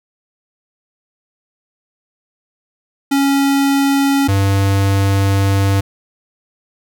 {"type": "tone pair in turn", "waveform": "square", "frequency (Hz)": [277.2, 98.24], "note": ["C#4", "G2"], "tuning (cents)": [0, 4], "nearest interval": "octave + tritone", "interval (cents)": 1796, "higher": "first", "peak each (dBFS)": -12, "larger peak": "neither", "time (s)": [[3.11, 4.28], [4.28, 5.81]], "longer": "second", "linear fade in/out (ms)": 10, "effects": []}